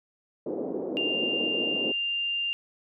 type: band-pass noise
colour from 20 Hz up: pink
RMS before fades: -32 dBFS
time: 0.46-1.92 s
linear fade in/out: 5 ms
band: 280 to 490 Hz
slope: 24 dB/octave
type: tone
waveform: sine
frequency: 2794 Hz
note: F7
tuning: in tune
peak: -26 dBFS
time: 0.97-2.53 s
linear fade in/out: 0 ms
effects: none